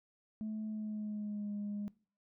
sine tone with pitch glide, 216.3 to 205.7 Hz, A3 to G#3, -29 to -16 cents, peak -35 dBFS, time 0.41-1.88 s, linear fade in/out 0 ms, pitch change -87 cents, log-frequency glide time 0.67-1.52 s, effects noise-tail reverb RT60 0.4 s tail -22 dB re dry + tanh soft clip ceiling -34 dBFS

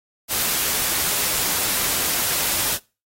white noise, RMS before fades -22 dBFS, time 0.28-2.79 s, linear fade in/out 50 ms, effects noise-tail reverb RT60 0.3 s tail -23 dB re dry + AAC 48 kbps

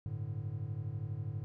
triangle chord, G suspended second, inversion none, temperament just, 98 / 110.25 / 147 Hz, G2 / A2 / D3, 0 / +4 / +2 cents, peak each -40 / -37 / -40 dBFS, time 0.06-1.44 s, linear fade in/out 0 ms, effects none

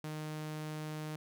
sawtooth tone, 154 Hz, D#3, 17 cents flat, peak -35 dBFS, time 0.04-1.16 s, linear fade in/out 2 ms, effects none

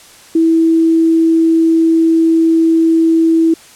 sine tone, 326.8 Hz, E4, 15 cents flat, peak -7 dBFS, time 0.35-3.54 s, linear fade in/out 5 ms, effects white hiss -40 dBFS RMS until 3.75 s + low-pass 10000 Hz 12 dB/octave

